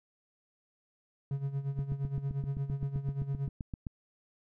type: tone with tremolo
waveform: triangle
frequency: 138.59 Hz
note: C#3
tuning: in tune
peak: -27 dBFS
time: 1.31-3.49 s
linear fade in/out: 2 ms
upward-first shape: sine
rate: 8.6 Hz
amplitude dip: 75%
type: click train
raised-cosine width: 5 ms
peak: -25 dBFS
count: 17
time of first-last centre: 1.79-3.868 s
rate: 7.7 Hz
effects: none